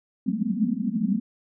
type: band-pass noise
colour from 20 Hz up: white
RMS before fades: -25 dBFS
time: 0.26-1.2 s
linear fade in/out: 5 ms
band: 180 to 250 Hz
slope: 96 dB/octave
effects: none